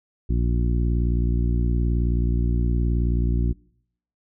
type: harmonic tone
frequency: 59 Hz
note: A#1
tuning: 22 cents sharp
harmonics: 1 / 2 / 3 / 4 / 5 / 6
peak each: -20 / -26 / -30 / -32 / -34 / -36 dBFS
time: 0.29-3.53 s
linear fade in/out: 10 ms
effects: noise-tail reverb RT60 0.7 s tail -24 dB re dry